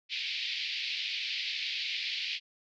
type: band-pass noise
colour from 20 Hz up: pink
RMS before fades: -35 dBFS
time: 0.09-2.4 s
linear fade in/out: 50 ms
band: 2200 to 4700 Hz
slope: 48 dB/octave
effects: none